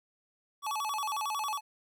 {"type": "tone with vibrato", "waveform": "square", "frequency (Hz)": 987.8, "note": "B5", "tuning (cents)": 0, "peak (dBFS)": -32, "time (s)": [0.62, 1.61], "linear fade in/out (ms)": 50, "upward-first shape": "square", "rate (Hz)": 11, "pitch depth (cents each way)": 240, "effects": ["12-bit"]}